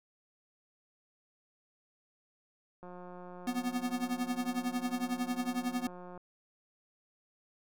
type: click train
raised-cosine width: 1 ms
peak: -35 dBFS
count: 600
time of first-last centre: 2.83-6.176 s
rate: 179 Hz
type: tone with tremolo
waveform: square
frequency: 247.2 Hz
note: B3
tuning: 2 cents sharp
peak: -29 dBFS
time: 3.47-5.87 s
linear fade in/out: 2 ms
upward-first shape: triangle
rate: 11 Hz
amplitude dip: 95%
effects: none